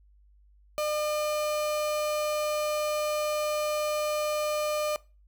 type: tone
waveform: 35% pulse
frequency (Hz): 603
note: D5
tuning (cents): +46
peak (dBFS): -25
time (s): 0.78-4.96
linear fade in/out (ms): 0
effects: noise-tail reverb RT60 0.3 s tail -21 dB re dry + added 50 Hz sine -56 dBFS peak until 5.27 s